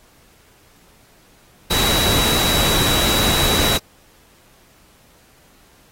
sine tone in noise, 3893 Hz, B7, 26 cents flat, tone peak -20 dBFS, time 1.7-3.78 s, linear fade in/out 10 ms, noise pink, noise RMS -19 dBFS, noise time 1.7-3.78 s, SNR -4 dB, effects pink hiss -53 dBFS RMS until 5.91 s + AAC 48 kbps

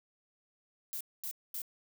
violet noise bursts, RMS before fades -39 dBFS, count 3, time 0.93-1.618 s, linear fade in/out 0 ms, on 76 ms, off 230 ms, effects none

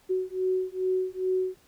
sine beating tone pair, 371.1 / 373.5 Hz, F#4 / F#4, +5 / +16 cents, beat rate 2.4 Hz, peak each -28 dBFS, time 0.09-1.56 s, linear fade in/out 20 ms, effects pink hiss -61 dBFS RMS until 1.67 s

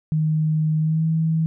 sine tone with pitch glide, 155.8 to 160.83 Hz, D#3 to E3, +3 to -42 cents, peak -17 dBFS, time 0.12-1.46 s, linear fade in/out 0 ms, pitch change +55 cents, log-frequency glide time 0.79-1.05 s, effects none

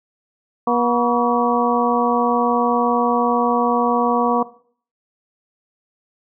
harmonic tone with a mistuned harmonic, 240.6 Hz, B3, 45 cents flat, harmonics 1 / 2 / 3 / 4 / 5, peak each -21 / -21 / -21 / -21 / -21 dBFS, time 0.67-4.43 s, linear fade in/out 5 ms, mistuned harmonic 5, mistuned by -100 cents, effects noise-tail reverb RT60 0.5 s tail -17 dB re dry

